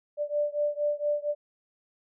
sine beating tone pair, 587.3 / 591.6 Hz, D5 / D5, 0 / +13 cents, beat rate 4.3 Hz, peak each -28 / -29 dBFS, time 0.17-1.35 s, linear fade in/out 50 ms, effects none

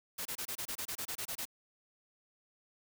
white noise bursts, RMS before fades -39 dBFS, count 13, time 0.18-1.454 s, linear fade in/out 10 ms, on 74 ms, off 26 ms, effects none

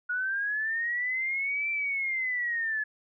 sine linear two-way sweep, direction up then down, 1447 to 2349 to 1704 Hz, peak -27 dBFS, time 0.09-2.84 s, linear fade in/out 10 ms, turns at 1.7 s, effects none

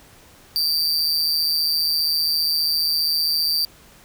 45% pulse tone with amplitude modulation, 4692 Hz, D8, 2 cents flat, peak -14 dBFS, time 0.56-3.65 s, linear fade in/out 0 ms, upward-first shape sine, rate 155 Hz, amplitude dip 80%, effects pink hiss -49 dBFS RMS until 4.04 s

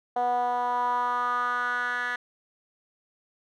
10% pulse tone with band-pass filter sweep, 244.9 Hz, B3, 14 cents flat, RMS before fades -27 dBFS, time 0.16-2.16 s, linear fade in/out 5 ms, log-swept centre 690 to 1800 Hz, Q 4.5, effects none

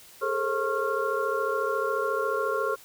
sine tone cluster, 415.3 / 449.4 / 535 / 1087 / 1386 Hz, G#4 / A4 / C5 / C#6 / F6, 0 / +37 / +38 / -34 / -14 cents, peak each -31 dBFS, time 0.21-2.76 s, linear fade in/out 20 ms, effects white hiss -51 dBFS RMS until 2.84 s

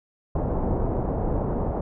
pink low-pass noise, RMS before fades -25 dBFS, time 0.35-1.81 s, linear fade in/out 5 ms, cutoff 840 Hz, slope 24 dB/octave, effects none

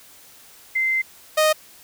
sine / sawtooth tone pair in turn, 2076 / 620.1 Hz, C7 / D#5, -14 / -6 cents, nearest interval octave + major sixth, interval 2092 cents, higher first, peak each -18 / -11 dBFS, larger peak second, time 0.75-1.02 / 1.37-1.53 s, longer first, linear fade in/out 10 ms, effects white hiss -48 dBFS RMS until 1.83 s

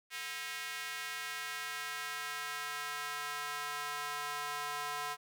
square tone with high-pass filter sweep, 146 Hz, D3, 10 cents flat, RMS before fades -40 dBFS, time 0.1-5.17 s, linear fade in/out 50 ms, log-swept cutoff 2000 to 1000 Hz, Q 1.6, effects none

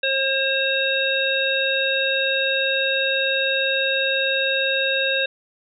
harmonic tone, 537 Hz, C5, 45 cents sharp, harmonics 1 / 3 / 5 / 7, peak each -24 / -24 / -24 / -24 dBFS, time 0.03-5.26 s, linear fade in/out 5 ms, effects none

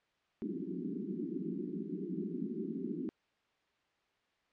pink band-pass noise, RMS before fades -39 dBFS, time 0.42-3.09 s, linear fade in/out 0 ms, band 170 to 390 Hz, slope 96 dB/octave, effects white hiss -75 dBFS RMS until 4.52 s + low-pass 3000 Hz 12 dB/octave

